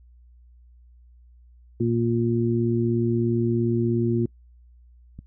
harmonic tone, 117 Hz, A#2, 7 cents sharp, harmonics 1 / 2 / 3, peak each -24 / -24 / -24 dBFS, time 1.8-4.26 s, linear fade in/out 5 ms
click, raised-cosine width 5 ms, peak -26 dBFS, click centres 5.19 s
effects noise-tail reverb RT60 0.1 s tail -26 dB re dry + added 60 Hz sine -49 dBFS peak until 5.26 s

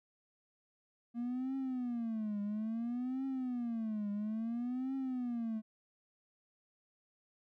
triangle tone with vibrato, 234 Hz, A#3, 7 cents sharp, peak -32 dBFS, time 1.14-5.62 s, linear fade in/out 50 ms, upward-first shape triangle, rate 0.59 Hz, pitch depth 250 cents each way, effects tanh soft clip ceiling -29 dBFS

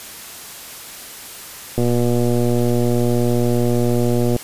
click train, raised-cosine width 2 ms, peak -6 dBFS, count 311, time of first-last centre 1.78-4.363 s, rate 120 Hz, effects white hiss -35 dBFS RMS until 4.43 s + resampled to 32000 Hz

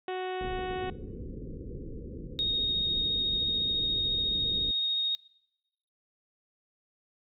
harmonic tone, 370 Hz, F#4, in tune, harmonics 1 / 2 / 3 / 4 / 5 / 6 / 7 / 8 / 9 / 10, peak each -33 / -36 / -46 / -47 / -46 / -52 / -49 / -49 / -54 / -55 dBFS, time 0.08-0.9 s, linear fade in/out 2 ms
pink low-pass noise, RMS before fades -40 dBFS, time 0.41-4.71 s, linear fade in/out 2 ms, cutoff 510 Hz, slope 96 dB/octave
sine tone with vibrato, 3729 Hz, A#7, in tune, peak -26 dBFS, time 2.39-5.15 s, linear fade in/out 0 ms, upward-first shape sine, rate 14 Hz, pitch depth 8 cents each way
effects noise-tail reverb RT60 0.9 s tail -24 dB re dry

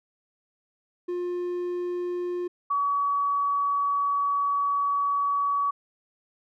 triangle / sine tone pair in turn, 354.6 / 1134.3 Hz, F4 / C#6, +26 / +39 cents, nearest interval octave + minor sixth, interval 2013 cents, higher second, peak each -25 / -22 dBFS, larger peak second, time 1.08-2.48 / 2.7-5.71 s, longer second, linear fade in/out 10 ms, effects none

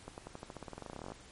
accelerating click train, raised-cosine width 1 ms, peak -29 dBFS, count 23, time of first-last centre 0.08-1.12 s, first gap 99 ms, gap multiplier 0.92, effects pink hiss -56 dBFS RMS until 1.31 s + MP3 48 kbps

